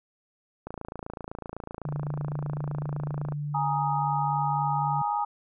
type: click train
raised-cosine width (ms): 1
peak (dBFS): -22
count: 75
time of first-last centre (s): 0.67-3.322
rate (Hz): 27.9
type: tone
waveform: sine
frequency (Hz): 146.83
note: D3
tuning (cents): 0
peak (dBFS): -29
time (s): 1.85-5.02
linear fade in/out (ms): 5
type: chord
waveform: sine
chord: Ab suspended second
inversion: none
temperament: just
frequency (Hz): 830.6 / 934.4 / 1245.9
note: Ab5 / Bb5 / Eb6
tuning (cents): 0 / +4 / +2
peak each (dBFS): -27 / -30 / -32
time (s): 3.54-5.25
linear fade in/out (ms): 10
effects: none